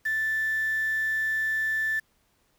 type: tone with quantisation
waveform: sine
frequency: 1760 Hz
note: A6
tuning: in tune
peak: -24 dBFS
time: 0.05-2 s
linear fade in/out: 10 ms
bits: 7
effects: pink hiss -68 dBFS RMS until 2.58 s